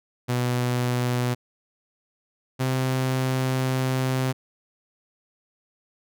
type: tone pair in turn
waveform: sawtooth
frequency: 123.47 / 130.06 Hz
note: B2 / C3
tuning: 0 / -10 cents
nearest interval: minor second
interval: 90 cents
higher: second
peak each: -18 dBFS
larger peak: neither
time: 0.28-1.35 / 2.59-4.33 s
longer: second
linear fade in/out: 20 ms
effects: none